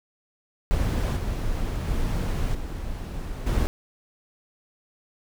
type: noise with level steps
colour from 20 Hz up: brown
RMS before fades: -23 / -27 / -25 / -32 / -22 dBFS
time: 0.71-3.67 s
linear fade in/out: 0 ms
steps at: 1.16 / 1.86 / 2.54 / 3.46 s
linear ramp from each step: 10 ms
effects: none